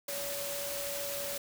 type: tone in noise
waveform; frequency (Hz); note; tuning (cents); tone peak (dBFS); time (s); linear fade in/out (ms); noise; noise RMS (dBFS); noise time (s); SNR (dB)
sine; 567; C#5; +39; -39; 0.08-1.38; 5; white; -38; 0.08-1.38; -4
effects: none